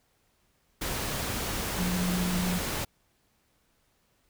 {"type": "tone in noise", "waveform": "sine", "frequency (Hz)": 180, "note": "F#3", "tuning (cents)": -47, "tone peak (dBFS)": -27, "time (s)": [1.78, 2.59], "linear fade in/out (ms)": 10, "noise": "pink", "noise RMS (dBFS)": -32, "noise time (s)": [0.81, 2.85], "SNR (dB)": 2, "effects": ["pink hiss -70 dBFS RMS until 4.29 s"]}